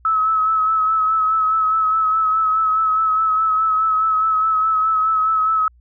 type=tone with vibrato; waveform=sine; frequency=1293 Hz; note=E6; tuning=34 cents flat; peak=-14 dBFS; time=0.05-5.68 s; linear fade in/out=2 ms; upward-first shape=sine; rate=4.8 Hz; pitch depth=29 cents each way; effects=added 60 Hz sine -48 dBFS peak until 5.8 s